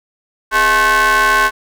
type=ring-modulated tone; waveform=40% pulse; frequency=222.8 Hz; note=A3; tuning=22 cents sharp; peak=-6 dBFS; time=0.51-1.51 s; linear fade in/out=50 ms; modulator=1300 Hz; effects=none